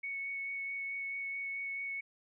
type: tone with vibrato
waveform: sine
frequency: 2217 Hz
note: C#7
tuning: in tune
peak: -36 dBFS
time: 0.03-2.01 s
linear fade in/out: 10 ms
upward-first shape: sine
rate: 4.6 Hz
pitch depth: 9 cents each way
effects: none